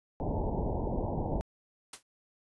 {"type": "low-pass noise", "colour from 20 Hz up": "pink", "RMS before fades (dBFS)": -32, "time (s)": [0.2, 1.41], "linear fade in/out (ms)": 0, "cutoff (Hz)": 930, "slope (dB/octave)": 96}
{"type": "noise with exponential decay", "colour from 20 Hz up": "white", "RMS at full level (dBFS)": -37, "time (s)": [1.93, 2.03], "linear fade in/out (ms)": 5, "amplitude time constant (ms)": 21}
{"effects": ["resampled to 24000 Hz"]}